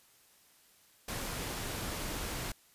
pink noise, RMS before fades -38 dBFS, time 1.08-2.52 s, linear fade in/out 5 ms, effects white hiss -64 dBFS RMS until 2.74 s + resampled to 32000 Hz

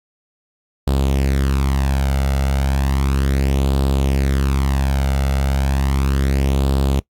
sawtooth tone with flanger, 67.9 Hz, C#2, 35 cents flat, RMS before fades -17 dBFS, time 0.87-7 s, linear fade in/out 5 ms, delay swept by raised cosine 0.24 to 1.44 ms, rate 0.34 Hz, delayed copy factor +0.6, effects noise-tail reverb RT60 0.1 s tail -23 dB re dry + AAC 64 kbps

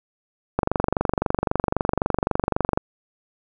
click train, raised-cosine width 1 ms, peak -5 dBFS, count 53, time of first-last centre 0.59-2.775 s, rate 23.8 Hz, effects none

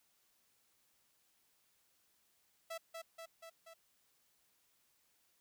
sawtooth tone with echo, 659.3 Hz, E5, in tune, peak -38 dBFS, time 2.7-2.78 s, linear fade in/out 10 ms, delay 240 ms, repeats 4, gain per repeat -3 dB, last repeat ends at 3.74 s, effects white hiss -75 dBFS RMS until 5.4 s

